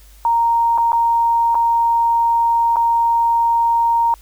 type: tone with dropouts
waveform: sine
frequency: 930 Hz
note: A#5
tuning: 4 cents flat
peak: -12 dBFS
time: 0.25-4.14 s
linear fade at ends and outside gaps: 1 ms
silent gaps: 0.777-0.782 / 0.92-0.93 / 1.546-1.552 / 2.759-2.767 s
effects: added 50 Hz sine -42 dBFS peak until 4.21 s + white hiss -50 dBFS RMS until 4.21 s